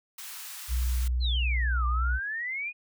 white high-pass noise, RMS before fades -41 dBFS, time 0.18-1.08 s, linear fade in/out 5 ms, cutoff 940 Hz, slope 24 dB/octave
sine tone, 61.74 Hz, B1, in tune, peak -24 dBFS, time 0.68-2.2 s, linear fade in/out 50 ms
sine exponential two-way sweep, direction down then up, 4274 to 1168 to 2501 Hz, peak -30 dBFS, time 1.2-2.73 s, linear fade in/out 50 ms, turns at 1.86 s
effects none

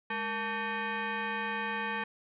sine tone with frequency modulation, 466.2 Hz, A#4, in tune, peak -31 dBFS, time 0.1-2.04 s, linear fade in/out 5 ms, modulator 674 Hz, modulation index 3.1, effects none

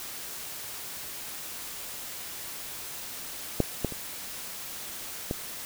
clicks, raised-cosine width 2 ms, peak -8 / -12 / -24 / -15 dBFS, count 4, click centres 3.603 / 3.847 / 3.923 / 5.311 s, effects white hiss -39 dBFS RMS until 5.65 s

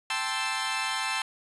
15% pulse chord, A minor seventh, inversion third, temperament equal, 784 / 880 / 1046.5 / 1318.5 Hz, G5 / A5 / C6 / E6, 0 / 0 / 0 / 0 cents, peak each -29 / -26 / -26 / -28 dBFS, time 0.1-1.22 s, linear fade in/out 2 ms, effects resampled to 24000 Hz + 8-bit

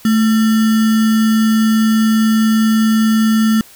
sine tone with sample-and-hold, 220 Hz, A3, in tune, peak -9 dBFS, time 0.05-3.61 s, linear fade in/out 2 ms, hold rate 1575 Hz, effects white hiss -42 dBFS RMS until 3.75 s

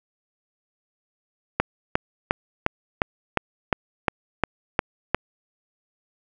click train, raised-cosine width 0.5 ms, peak -3 dBFS, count 11, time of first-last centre 1.6-5.146 s, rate 2.82 Hz, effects none

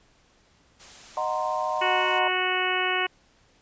white noise, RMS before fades -46 dBFS, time 0.79-2.2 s, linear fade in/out 20 ms
sine chord, C half-diminished seventh, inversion first, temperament equal with one note detuned, 619 / 740 / 932.3 / 1046.5 Hz, Eb5 / Gb5 / Bb5 / C6, -9 / 0 / 0 / 0 cents, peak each -30 dBFS, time 1.17-2.28 s, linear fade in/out 2 ms
harmonic tone, 368.3 Hz, F#4, 8 cents flat, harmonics 1 / 2 / 3 / 4 / 5 / 6 / 7 / 8, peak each -31 / -31 / -31 / -31 / -31 / -31 / -31 / -31 dBFS, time 1.81-3.07 s, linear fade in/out 10 ms
effects pink hiss -61 dBFS RMS until 3.61 s + resampled to 16000 Hz

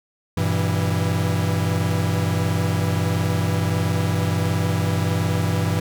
45% pulse chord, E diminished, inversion first, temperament equal with one note detuned, 98 / 119.47 / 164.81 Hz, G2 / Bb2 / E3, 0 / +43 / 0 cents, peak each -22 / -26 / -23 dBFS, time 0.37-5.8 s, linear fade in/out 5 ms, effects none

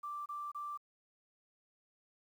sine tone bursts, 1174.7 Hz, D6, in tune, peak -39 dBFS, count 3, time 0.03-0.776 s, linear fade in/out 10 ms, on 230 ms, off 28 ms, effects 11-bit

